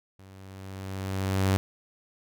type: tone with level ramp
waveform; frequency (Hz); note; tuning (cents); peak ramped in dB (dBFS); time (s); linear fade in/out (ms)
sawtooth; 95.9; G2; -37; -45 to -16; 0.19-1.57; 0
effects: none